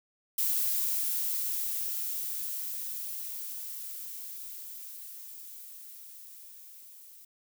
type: noise with level ramp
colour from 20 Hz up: violet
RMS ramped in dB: -28 to -52 dBFS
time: 0.38-7.25 s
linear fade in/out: 5 ms
effects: none